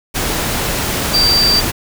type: tone in noise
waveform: sine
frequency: 4671 Hz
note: D8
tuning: 10 cents flat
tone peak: -10 dBFS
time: 1.13-1.61 s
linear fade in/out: 20 ms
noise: pink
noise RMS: -18 dBFS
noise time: 0.14-1.72 s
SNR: +5 dB
effects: none